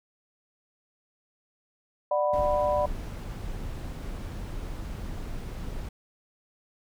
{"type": "chord", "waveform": "sine", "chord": "B minor", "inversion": "first", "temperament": "just", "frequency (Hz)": [592.7, 740.8, 987.8], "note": ["D5", "F#5", "B5"], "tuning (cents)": [16, 2, 0], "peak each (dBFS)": [-24, -30, -29], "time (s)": [2.11, 2.86], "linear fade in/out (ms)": 5}
{"type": "noise", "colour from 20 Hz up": "brown", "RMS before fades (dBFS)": -35, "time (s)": [2.33, 5.89], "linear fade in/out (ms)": 5}
{"effects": []}